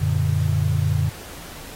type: chord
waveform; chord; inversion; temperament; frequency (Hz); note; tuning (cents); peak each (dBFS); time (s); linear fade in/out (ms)
sine; Gb augmented; none; equal; 92.5 / 116.54 / 146.83; Gb2 / Bb2 / D3; 0 / 0 / 0; -21 / -24 / -21; 0-1.1; 20
effects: pink hiss -39 dBFS RMS until 1.75 s + AAC 48 kbps